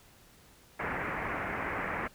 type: low-pass noise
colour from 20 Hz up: white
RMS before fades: -35 dBFS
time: 0.79-2.08 s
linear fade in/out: 10 ms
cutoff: 2200 Hz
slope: 48 dB/octave
effects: pink hiss -59 dBFS RMS until 2.14 s